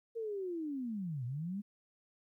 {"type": "linear two-way sweep", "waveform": "sine", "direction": "down then up", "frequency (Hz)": [466.2, 116.54, 210.9], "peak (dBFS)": -36, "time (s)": [0.15, 1.62], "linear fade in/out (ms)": 20, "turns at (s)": 1.25, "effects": ["13-bit"]}